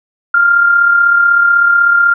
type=tone with amplitude modulation; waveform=sine; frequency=1396.9 Hz; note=F6; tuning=in tune; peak=-4 dBFS; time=0.34-2.14 s; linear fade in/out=5 ms; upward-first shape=sine; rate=36.1 Hz; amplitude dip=45%; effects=none